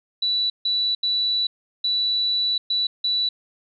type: tone bursts at uneven times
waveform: sine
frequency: 3951 Hz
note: B7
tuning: in tune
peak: -19 dBFS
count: 6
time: 0.22-0.5 / 0.65-0.95 / 1.03-1.47 / 1.84-2.58 / 2.7-2.87 / 3.04-3.29 s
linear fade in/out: 5 ms
effects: none